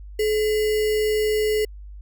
sine tone with sample-and-hold, 428.3 Hz, A4, 47 cents flat, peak -18 dBFS, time 0.19-1.65 s, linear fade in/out 5 ms, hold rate 2450 Hz, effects added 50 Hz sine -36 dBFS peak until 2.01 s

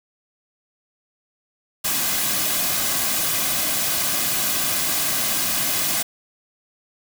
white noise with comb filter, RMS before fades -22 dBFS, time 1.84-6.03 s, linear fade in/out 10 ms, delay 2.2 ms, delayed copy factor -0.5, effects none

